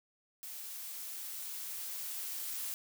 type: noise with level ramp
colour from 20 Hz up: blue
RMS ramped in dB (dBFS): -45 to -39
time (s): 0.43-2.74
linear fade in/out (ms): 0
effects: none